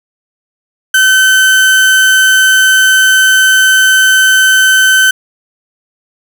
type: tone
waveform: 35% pulse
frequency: 1532 Hz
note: G6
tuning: 40 cents flat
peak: -3 dBFS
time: 0.94-5.11 s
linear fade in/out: 5 ms
effects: none